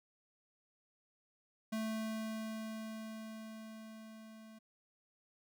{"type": "tone with level ramp", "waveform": "square", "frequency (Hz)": 220, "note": "A3", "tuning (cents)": 0, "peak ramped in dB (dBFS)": [-36, -54], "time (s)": [1.72, 4.59], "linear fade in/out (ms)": 10, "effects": []}